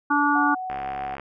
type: harmonic tone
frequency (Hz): 290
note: D4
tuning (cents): -22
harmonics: 1 / 3 / 4 / 5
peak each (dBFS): -23 / -23 / -23 / -23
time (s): 0.1-0.55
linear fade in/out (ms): 10
type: tone with pitch glide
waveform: sine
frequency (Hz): 739 to 745.9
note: F#5 to F#5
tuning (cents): -2 to +14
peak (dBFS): -28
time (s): 0.35-1.15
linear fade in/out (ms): 5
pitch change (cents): +16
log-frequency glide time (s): 0.51-0.67
type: click train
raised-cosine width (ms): 0.5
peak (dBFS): -19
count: 35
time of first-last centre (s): 0.7-1.197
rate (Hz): 68.4
effects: none